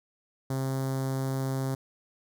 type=tone with notch filter; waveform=sawtooth; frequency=133.4 Hz; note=C3; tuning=34 cents sharp; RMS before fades=-30 dBFS; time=0.5-1.75 s; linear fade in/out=5 ms; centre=2600 Hz; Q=0.61; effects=none